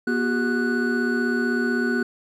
triangle tone cluster, 242.2 / 364.9 / 400.8 / 1481 Hz, B3 / F#4 / G4 / F#6, -34 / -24 / +38 / +1 cents, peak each -21 / -26 / -27 / -24 dBFS, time 0.07-2.03 s, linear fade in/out 5 ms, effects none

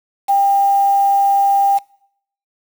sine tone with quantisation, 796 Hz, G5, 26 cents sharp, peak -10 dBFS, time 0.28-1.79 s, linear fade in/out 20 ms, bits 5, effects noise-tail reverb RT60 0.7 s tail -24 dB re dry

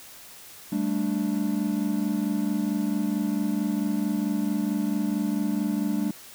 triangle chord, G suspended second, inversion none, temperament just, 196 / 220.5 / 294 Hz, G3 / A3 / D4, 0 / +4 / +2 cents, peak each -26 dBFS, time 0.72-6.11 s, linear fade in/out 5 ms, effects white hiss -46 dBFS RMS until 6.34 s

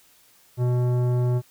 sine tone with tanh clipping, 123.47 Hz, B2, in tune, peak -21 dBFS, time 0.57-1.42 s, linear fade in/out 50 ms, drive 14 dB, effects white hiss -57 dBFS RMS until 1.5 s

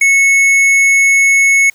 triangle tone with hard clipping, 2200 Hz, C#7, 14 cents flat, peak -8 dBFS, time 0.01-1.7 s, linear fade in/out 5 ms, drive 12 dB, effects white hiss -49 dBFS RMS until 1.74 s

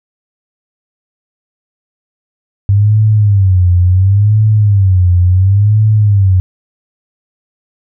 sine tone with vibrato, 98 Hz, G2, in tune, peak -5 dBFS, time 2.69-6.4 s, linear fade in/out 0 ms, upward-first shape sine, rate 0.71 Hz, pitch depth 170 cents each way, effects none

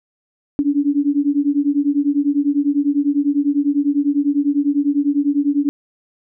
sine beating tone pair, 282 / 292 Hz, C#4 / D4, +30 / -10 cents, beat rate 10 Hz, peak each -17 dBFS, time 0.59-5.69 s, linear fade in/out 0 ms, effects none

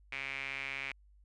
sawtooth tone with band-pass filter, 136.4 Hz, C#3, 28 cents flat, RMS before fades -40 dBFS, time 0.12-0.92 s, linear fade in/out 5 ms, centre 2300 Hz, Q 6.7, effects added 50 Hz sine -59 dBFS peak until 1.24 s + resampled to 22050 Hz

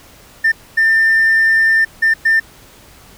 triangle tone bursts at uneven times, 1795 Hz, A6, 34 cents sharp, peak -6 dBFS, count 4, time 0.44-0.52 / 0.77-1.85 / 2.02-2.14 / 2.25-2.4 s, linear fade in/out 10 ms, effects tanh soft clip ceiling -5 dBFS + pink hiss -43 dBFS RMS until 3.17 s

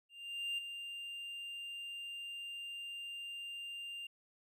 triangle tone with ADSR envelope, 2794 Hz, F7, in tune, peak -33 dBFS, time 0.09-4.07 s, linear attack 490 ms, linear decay 10 ms, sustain -8 dB, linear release 5 ms, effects none

